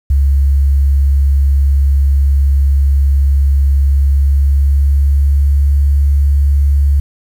sine tone with pitch glide, 69.3 to 70.67 Hz, C#2 to C#2, 0 to +34 cents, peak -7 dBFS, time 0.1-7 s, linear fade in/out 5 ms, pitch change +34 cents, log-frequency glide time 3.9-5.7 s, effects 7-bit

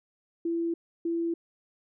sine tone bursts at uneven times, 335.6 Hz, E4, 31 cents sharp, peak -26 dBFS, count 2, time 0.45-0.74 / 1.05-1.34 s, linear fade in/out 5 ms, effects none

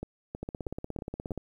two click trains, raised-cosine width 2 ms, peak -22 / -22 dBFS, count 17 / 5, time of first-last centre 0.43-1.377 / 0.03-1.308 s, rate 16.9 / 3.13 Hz, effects 10-bit

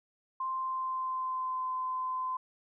sine tone with pitch glide, 1046.5 to 1027.9 Hz, C6 to C6, 0 to -31 cents, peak -31 dBFS, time 0.4-2.37 s, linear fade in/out 5 ms, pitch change -31 cents, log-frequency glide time 0.53-1.68 s, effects none

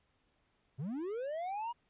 triangle linear sweep, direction up, 116.54 to 971 Hz, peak -34 dBFS, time 0.78-1.73 s, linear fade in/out 20 ms, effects pink hiss -75 dBFS RMS until 1.89 s + resampled to 8000 Hz

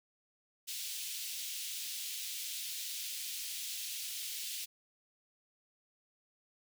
pink high-pass noise, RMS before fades -41 dBFS, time 0.67-4.66 s, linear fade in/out 20 ms, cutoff 2900 Hz, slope 24 dB/octave, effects none

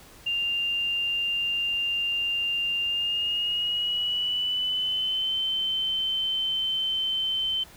sine tone with pitch glide, 2794 to 3082 Hz, F7 to G7, 0 to -30 cents, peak -24 dBFS, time 0.26-7.64 s, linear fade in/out 10 ms, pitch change +170 cents, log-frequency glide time 2.83-5.35 s, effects pink hiss -50 dBFS RMS until 7.76 s

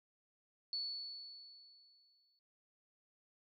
sine tone with exponential decay, 4435 Hz, C#8, in tune, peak -36 dBFS, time 0.73-2.39 s, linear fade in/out 1 ms, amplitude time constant 360 ms, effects none

